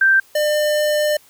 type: tone pair in turn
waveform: sine / square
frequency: 1568 / 600.7 Hz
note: G6 / D5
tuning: 0 / +39 cents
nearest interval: octave + perfect fourth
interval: 1661 cents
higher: first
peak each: -10 / -16 dBFS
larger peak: first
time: 0.01-0.2 / 0.35-1.17 s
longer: second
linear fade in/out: 5 ms
effects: white hiss -51 dBFS RMS until 1.29 s